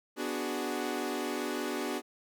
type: chord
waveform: sawtooth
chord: G# half-diminished seventh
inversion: first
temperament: equal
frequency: 246.9 / 293.7 / 370 / 415.3 Hz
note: B3 / D4 / F#4 / G#4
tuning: 0 / 0 / 0 / 0 cents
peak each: -34 / -33 / -33 / -36 dBFS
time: 0.16-2.02 s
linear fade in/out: 50 ms
effects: none